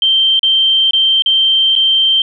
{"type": "tone with dropouts", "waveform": "sine", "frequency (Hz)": 3136, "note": "G7", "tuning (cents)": 0, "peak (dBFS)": -8, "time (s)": [0.02, 2.22], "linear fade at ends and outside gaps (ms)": 2, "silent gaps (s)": [[0.394, 0.431], [0.909, 0.933], [1.222, 1.26], [1.754, 1.761]], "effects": []}